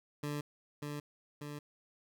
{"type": "tone with echo", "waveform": "20% pulse", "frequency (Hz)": 146.83, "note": "D3", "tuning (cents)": 0, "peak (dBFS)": -31, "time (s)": [0.23, 0.41], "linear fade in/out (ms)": 5, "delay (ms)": 590, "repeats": 2, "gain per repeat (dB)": -3, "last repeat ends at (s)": 1.59, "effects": []}